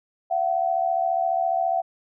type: tone pair together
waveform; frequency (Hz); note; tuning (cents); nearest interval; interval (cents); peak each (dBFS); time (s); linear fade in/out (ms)
sine; 680 / 754.6; F5 / F#5; -46 / +34; major second; 180; -23; 0.3-1.82; 20
effects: none